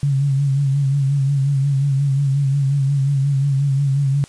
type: tone with vibrato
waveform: sine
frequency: 138.59 Hz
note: C#3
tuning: in tune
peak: -14 dBFS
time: 0.03-4.24 s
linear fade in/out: 0 ms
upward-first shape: sine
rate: 5.6 Hz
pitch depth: 55 cents each way
effects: white hiss -45 dBFS RMS until 4.28 s + resampled to 22050 Hz